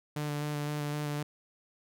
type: tone with vibrato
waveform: sawtooth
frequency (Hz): 147.9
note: D3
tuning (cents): +13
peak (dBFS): -28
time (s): 0.16-1.23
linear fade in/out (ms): 5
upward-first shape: square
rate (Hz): 3.9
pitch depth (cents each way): 14
effects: none